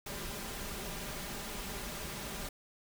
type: noise with comb filter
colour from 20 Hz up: pink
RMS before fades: -41 dBFS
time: 0.06-2.49 s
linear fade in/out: 5 ms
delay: 5 ms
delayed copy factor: +0.5
effects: none